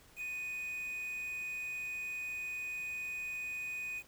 triangle tone with quantisation, 2489 Hz, D#7, in tune, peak -36 dBFS, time 0.16-4.03 s, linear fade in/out 50 ms, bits 9, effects pink hiss -61 dBFS RMS until 4.07 s

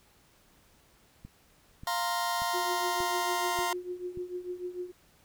click train, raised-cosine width 5 ms, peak -32 dBFS, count 6, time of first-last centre 1.25-4.174 s, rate 1.71 Hz
sawtooth chord, F suspended fourth, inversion none, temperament just, 698.5 / 931.3 / 1047.7 Hz, F5 / Bb5 / C6, 0 / -2 / +2 cents, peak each -29 dBFS, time 1.87-3.73 s, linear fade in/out 2 ms
sine tone with tremolo, 359.2 Hz, F4, 49 cents sharp, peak -31 dBFS, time 2.53-4.92 s, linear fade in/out 20 ms, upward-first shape triangle, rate 6.7 Hz, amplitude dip 85%
effects pink hiss -63 dBFS RMS until 5.24 s

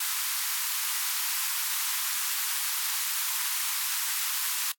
white high-pass noise, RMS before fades -29 dBFS, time 0-4.72 s, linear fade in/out 5 ms, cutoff 900 Hz, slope 48 dB/octave, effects noise-tail reverb RT60 0.1 s tail -25 dB re dry + AAC 64 kbps

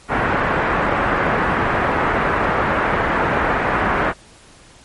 white low-pass noise, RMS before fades -18 dBFS, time 0.08-4.14 s, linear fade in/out 50 ms, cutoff 1700 Hz, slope 24 dB/octave, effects pink hiss -46 dBFS RMS until 4.84 s + MP3 48 kbps

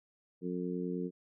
harmonic tone, 89.6 Hz, F2, 45 cents sharp, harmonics 2 / 3 / 4 / 5, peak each -37 / -39 / -40 / -41 dBFS, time 0.41-1.11 s, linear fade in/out 50 ms, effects none

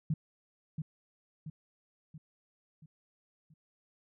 sine tone with echo, 155.56 Hz, D#3, in tune, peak -27 dBFS, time 0.1-0.14 s, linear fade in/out 5 ms, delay 680 ms, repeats 5, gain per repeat -6 dB, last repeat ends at 3.54 s, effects none

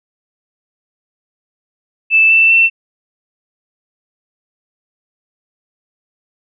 sine tone with pitch steps, 2637 / 2663 / 2689 Hz, E7 / E7 / E7, 0 / +17 / +34 cents, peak -6 dBFS, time 2.1-2.7 s, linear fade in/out 50 ms, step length 200 ms, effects none

